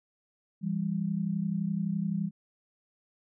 sine tone pair together, 167.8 / 199.55 Hz, E3 / G3, +31 / +31 cents, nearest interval minor third, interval 300 cents, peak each -31 / -30 dBFS, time 0.61-2.31 s, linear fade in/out 50 ms, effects none

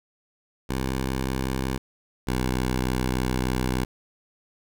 10% pulse tone pair in turn, 65.41 / 63.36 Hz, C2 / B1, 0 / +45 cents, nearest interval minor second, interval 55 cents, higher first, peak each -17 / -15 dBFS, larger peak second, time 0.69-1.78 / 2.27-3.85 s, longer second, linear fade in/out 10 ms, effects none

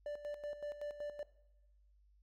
triangle tone with tremolo, 587.3 Hz, D5, in tune, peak -37 dBFS, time 0.06-1.23 s, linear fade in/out 2 ms, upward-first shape square, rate 5.3 Hz, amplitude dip 65%, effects noise-tail reverb RT60 1.0 s tail -19 dB re dry + added 50 Hz sine -65 dBFS peak until 2.22 s

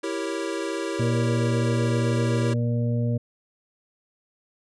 square chord, E diminished seventh, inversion none, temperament equal, 329.6 / 392 / 466.2 / 554.4 Hz, E4 / G4 / Bb4 / Db5, 0 / 0 / 0 / 0 cents, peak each -31 / -32 / -35 / -35 dBFS, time 0.03-2.54 s, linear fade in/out 10 ms
harmonic tone, 118.5 Hz, A#2, 29 cents sharp, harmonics 1 / 2 / 4 / 5, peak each -22 / -28 / -34 / -36 dBFS, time 0.99-3.18 s, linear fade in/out 10 ms
effects resampled to 22050 Hz

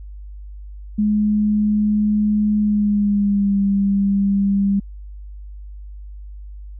sine tone with pitch glide, 210.2 to 198.4 Hz, G#3 to G3, +21 to +21 cents, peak -14 dBFS, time 0.98-4.8 s, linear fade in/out 10 ms, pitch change -100 cents, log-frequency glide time 2.59-3.59 s, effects added 50 Hz sine -32 dBFS peak until 6.79 s

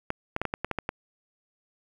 clicks, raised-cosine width 0.5 ms, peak -13 dBFS, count 9, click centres 0.104 / 0.364 / 0.416 / 0.453 / 0.539 / 0.646 / 0.713 / 0.787 / 0.891 s, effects 8-bit

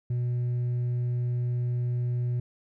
triangle tone with hard clipping, 122.1 Hz, B2, 19 cents flat, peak -24 dBFS, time 0.1-2.4 s, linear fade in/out 5 ms, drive 1 dB, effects none

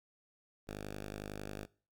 5% pulse tone, 51 Hz, G#1, 31 cents flat, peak -31 dBFS, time 0.67-1.66 s, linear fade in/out 20 ms, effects noise-tail reverb RT60 0.4 s tail -22 dB re dry + Opus 48 kbps

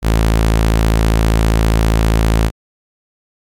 sawtooth tone, 55 Hz, A1, in tune, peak -6 dBFS, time 0.02-2.51 s, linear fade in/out 50 ms, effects MP3 96 kbps

